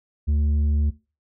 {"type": "tone with tanh clipping", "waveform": "sine", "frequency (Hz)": 74, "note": "D2", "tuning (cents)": 14, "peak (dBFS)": -19, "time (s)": [0.27, 0.91], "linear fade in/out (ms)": 20, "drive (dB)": 6, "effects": ["noise-tail reverb RT60 0.3 s tail -18 dB re dry"]}